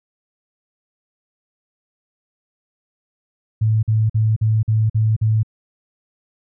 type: tone bursts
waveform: sine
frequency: 109.6 Hz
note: A2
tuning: 6 cents flat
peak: -13 dBFS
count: 7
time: 3.61-5.432 s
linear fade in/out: 10 ms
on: 220 ms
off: 47 ms
effects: none